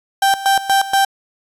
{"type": "tone with tremolo", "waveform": "35% pulse", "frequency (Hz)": 784, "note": "G5", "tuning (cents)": 0, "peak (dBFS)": -9, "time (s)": [0.22, 1.05], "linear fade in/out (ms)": 5, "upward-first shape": "square", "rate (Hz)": 4.2, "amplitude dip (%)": 80, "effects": ["resampled to 32000 Hz"]}